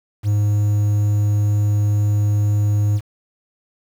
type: tone with quantisation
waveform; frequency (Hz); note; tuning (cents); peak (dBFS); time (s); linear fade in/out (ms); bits
triangle; 103.83; G#2; 0; -12; 0.23-3.01; 50; 7
effects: none